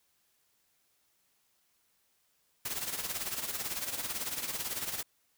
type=noise with tremolo; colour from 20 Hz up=white; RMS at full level=-34 dBFS; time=2.65-5.03 s; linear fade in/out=5 ms; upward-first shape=sine; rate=18 Hz; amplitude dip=65%; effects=white hiss -73 dBFS RMS until 5.37 s